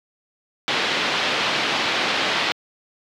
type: low-pass noise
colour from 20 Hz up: white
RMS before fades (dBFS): -22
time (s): 0.68-2.52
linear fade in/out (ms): 0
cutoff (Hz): 3900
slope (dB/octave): 24
effects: high-pass 200 Hz 12 dB/octave